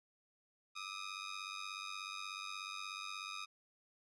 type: ring-modulated tone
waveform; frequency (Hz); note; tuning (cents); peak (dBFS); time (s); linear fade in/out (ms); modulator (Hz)
15% pulse; 1244.5; D#6; 0; -34; 0.75-3.46; 20; 48.3
effects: resampled to 22050 Hz